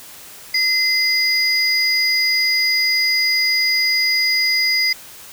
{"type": "tone pair together", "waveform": "triangle", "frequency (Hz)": [2060, 4900], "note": ["C7", "D#8"], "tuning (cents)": [-28, -27], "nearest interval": "octave + minor third", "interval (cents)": 1501, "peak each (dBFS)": -16, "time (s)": [0.54, 4.93], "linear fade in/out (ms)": 5, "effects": ["white hiss -39 dBFS RMS until 5.32 s"]}